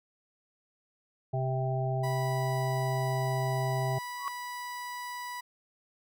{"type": "harmonic tone", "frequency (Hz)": 130.81, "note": "C3", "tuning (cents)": 0, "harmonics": [1, 3, 5, 6], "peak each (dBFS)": [-29, -38, -35, -37], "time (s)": [1.33, 3.99], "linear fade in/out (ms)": 10}
{"type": "tone", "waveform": "30% pulse", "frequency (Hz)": 982, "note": "B5", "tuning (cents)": -10, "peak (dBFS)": -34, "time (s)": [2.03, 5.41], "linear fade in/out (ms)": 10}
{"type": "tone with exponential growth", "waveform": "sine", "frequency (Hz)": 1108.7, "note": "C#6", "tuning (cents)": 0, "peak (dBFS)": -27, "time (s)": [4.14, 4.28], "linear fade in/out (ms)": 0, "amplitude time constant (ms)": 29}
{"effects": []}